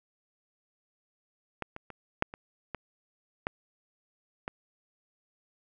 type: clicks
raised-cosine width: 0.5 ms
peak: -18 / -25 / -28 / -9 / -26 / -20 / -14 / -19 dBFS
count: 8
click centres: 1.623 / 1.764 / 1.903 / 2.224 / 2.339 / 2.747 / 3.469 / 4.479 s
effects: none